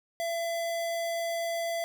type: tone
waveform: square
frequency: 673 Hz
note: E5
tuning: 36 cents sharp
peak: -30 dBFS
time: 0.2-1.84 s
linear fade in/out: 0 ms
effects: none